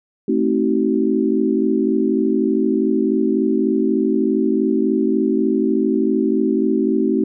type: chord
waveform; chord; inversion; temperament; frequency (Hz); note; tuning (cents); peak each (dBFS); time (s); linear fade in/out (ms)
sine; A diminished seventh; none; just; 220 / 264 / 316.8 / 380.2; A3 / C4 / Eb4 / Gb4; 0 / +16 / +31 / +47; -20; 0.28-7.24; 5
effects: none